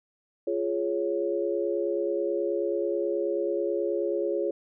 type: chord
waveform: sine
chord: Db major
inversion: first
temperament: just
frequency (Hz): 346.5 / 415.8 / 554.4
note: F4 / Ab4 / Db5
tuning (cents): -14 / +2 / 0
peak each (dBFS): -29 / -29 / -30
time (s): 0.47-4.51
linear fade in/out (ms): 5
effects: none